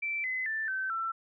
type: tone with pitch steps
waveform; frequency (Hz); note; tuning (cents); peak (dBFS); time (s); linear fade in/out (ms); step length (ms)
sine; 2334 / 2032 / 1768.8 / 1539.9 / 1340.5; D7 / B6 / A6 / G6 / E6; -11 / +49 / +9 / -31 / +29; -30; 0.02-1.12; 10; 220
effects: none